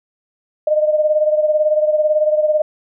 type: beating tone pair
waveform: sine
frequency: 608 / 626 Hz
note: D#5 / D#5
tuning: -40 / +10 cents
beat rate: 18 Hz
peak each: -13 / -19 dBFS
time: 0.67-2.62 s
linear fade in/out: 5 ms
effects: none